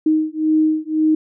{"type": "beating tone pair", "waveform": "sine", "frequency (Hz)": [311.1, 313], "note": ["D#4", "D#4"], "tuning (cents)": [0, 10], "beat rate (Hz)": 1.9, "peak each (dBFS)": -17, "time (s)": [0.06, 1.15], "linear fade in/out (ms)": 5, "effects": []}